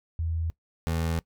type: tone pair in turn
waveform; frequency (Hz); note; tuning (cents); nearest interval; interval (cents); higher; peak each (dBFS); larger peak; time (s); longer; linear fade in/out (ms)
sine / 25% pulse; 82 / 82; E2 / E2; -9 / -9; unison; 0; neither; -26 / -22; second; 0.19-0.5 / 0.87-1.19; second; 0
effects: noise-tail reverb RT60 0.1 s tail -20 dB re dry